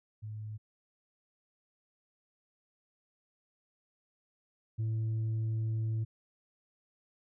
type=tone pair in turn; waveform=sine; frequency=107.4 / 110.99 Hz; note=A2 / A2; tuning=-41 / +16 cents; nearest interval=minor second; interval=57 cents; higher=second; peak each=-38 / -27 dBFS; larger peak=second; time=0.22-0.58 / 4.78-6.05 s; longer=second; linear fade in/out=20 ms; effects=tanh soft clip ceiling -29 dBFS